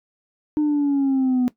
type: linear sweep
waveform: sine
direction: down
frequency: 303.7 to 246.4 Hz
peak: -14 dBFS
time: 0.57-1.48 s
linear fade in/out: 0 ms
effects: noise-tail reverb RT60 0.1 s tail -18 dB re dry + tanh soft clip ceiling -15 dBFS